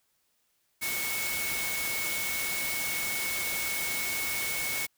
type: tone in noise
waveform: sine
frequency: 2209 Hz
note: C#7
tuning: 7 cents flat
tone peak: -33 dBFS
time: 0.81-4.87 s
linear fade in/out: 20 ms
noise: white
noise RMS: -33 dBFS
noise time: 0.81-4.87 s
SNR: -3 dB
effects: white hiss -73 dBFS RMS until 4.97 s